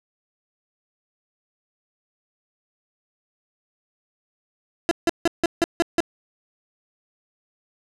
30% pulse tone bursts, 338.4 Hz, E4, 45 cents sharp, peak -13 dBFS, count 7, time 4.89-6.004 s, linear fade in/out 0 ms, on 22 ms, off 160 ms, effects low-pass 9000 Hz 12 dB/octave

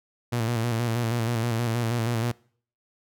sawtooth tone with vibrato, 116.54 Hz, A#2, in tune, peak -20 dBFS, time 0.32-2.32 s, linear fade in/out 10 ms, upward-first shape square, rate 6.3 Hz, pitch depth 51 cents each way, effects noise-tail reverb RT60 0.5 s tail -23 dB re dry

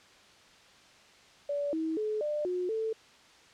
sine tone with pitch steps, 575 / 320.4 / 428.6 / 597 / 361.2 / 443 Hz, D5 / E4 / A4 / D5 / F#4 / A4, -37 / -49 / -45 / +28 / -42 / +12 cents, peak -29 dBFS, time 1.49-2.93 s, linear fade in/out 5 ms, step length 240 ms, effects white hiss -57 dBFS RMS until 3.53 s + low-pass 5000 Hz 12 dB/octave

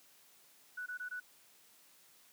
sine tone bursts, 1480 Hz, F#6, in tune, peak -39 dBFS, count 4, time 0.77-1.202 s, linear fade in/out 10 ms, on 93 ms, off 20 ms, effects white hiss -64 dBFS RMS until 2.32 s + high-pass 150 Hz 12 dB/octave

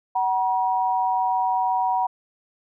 sine tone pair together, 751.3 / 957 Hz, F#5 / A#5, +26 / +45 cents, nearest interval major third, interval 419 cents, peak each -22 dBFS, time 0.15-2.07 s, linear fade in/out 10 ms, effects none

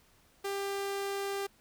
sawtooth tone, 396.7 Hz, G4, 21 cents sharp, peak -29 dBFS, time 0.44-1.47 s, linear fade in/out 10 ms, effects pink hiss -65 dBFS RMS until 1.6 s

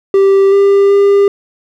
triangle tone with pitch steps, 391.3 / 397.8 / 400.5 Hz, G4 / G4 / G4, -3 / +25 / +37 cents, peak -3 dBFS, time 0.14-1.28 s, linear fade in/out 2 ms, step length 380 ms, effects none

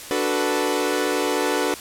sawtooth chord, B minor seventh, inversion first, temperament equal, 293.7 / 370 / 440 / 493.9 Hz, D4 / F#4 / A4 / B4, 0 / 0 / 0 / 0 cents, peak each -22 dBFS, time 0.11-1.74 s, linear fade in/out 0 ms, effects white hiss -37 dBFS RMS until 1.8 s + low-pass 12000 Hz 12 dB/octave

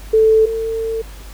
sine tone pair in turn, 440 / 449.2 Hz, A4 / A4, 0 / +36 cents, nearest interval unison, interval 36 cents, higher second, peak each -8 / -18 dBFS, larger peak first, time 0.13-0.46 / 0.46-1.02 s, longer second, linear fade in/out 10 ms, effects added 50 Hz sine -33 dBFS peak until 1.33 s + pink hiss -41 dBFS RMS until 1.33 s

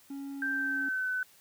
triangle tone, 277.2 Hz, C#4, in tune, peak -35 dBFS, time 0.1-0.89 s, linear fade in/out 5 ms
sine tone with pitch glide, 1570 to 1508.7 Hz, G6 to F#6, +2 to +33 cents, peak -29 dBFS, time 0.42-1.23 s, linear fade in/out 2 ms, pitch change -69 cents, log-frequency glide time 0.53-1.11 s
effects white hiss -60 dBFS RMS until 1.4 s

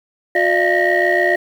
sine tone cluster, 359.8 / 599 / 684 / 1844 / 1911 Hz, F#4 / D5 / F5 / A#6 / A#6, -48 / +34 / -36 / -19 / +43 cents, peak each -18 dBFS, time 0.35-1.36 s, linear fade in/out 5 ms, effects tanh soft clip ceiling -6 dBFS + 7-bit

